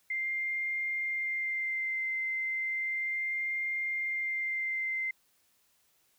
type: tone with vibrato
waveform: sine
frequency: 2093 Hz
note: C7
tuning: in tune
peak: -30 dBFS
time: 0.1-5.11 s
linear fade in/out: 5 ms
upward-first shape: sine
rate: 0.34 Hz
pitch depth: 14 cents each way
effects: white hiss -70 dBFS RMS until 6.18 s